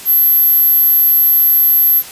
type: tone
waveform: sine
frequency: 12230 Hz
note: G9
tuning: 44 cents flat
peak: -7 dBFS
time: 0.05-2.03 s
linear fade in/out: 50 ms
effects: white hiss -32 dBFS RMS until 2.11 s + resampled to 32000 Hz